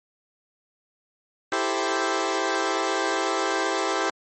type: chord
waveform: 15% pulse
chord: A minor seventh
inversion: second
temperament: equal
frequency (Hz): 329.6 / 392 / 440 / 523.3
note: E4 / G4 / A4 / C5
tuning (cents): 0 / 0 / 0 / 0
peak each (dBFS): -22 / -20 / -25 / -23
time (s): 1.52-4.1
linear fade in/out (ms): 2
effects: MP3 32 kbps